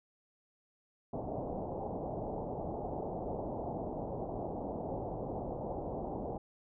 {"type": "low-pass noise", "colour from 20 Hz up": "white", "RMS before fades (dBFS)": -39, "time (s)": [1.13, 6.38], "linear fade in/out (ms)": 5, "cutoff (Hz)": 810, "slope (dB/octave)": 48, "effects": []}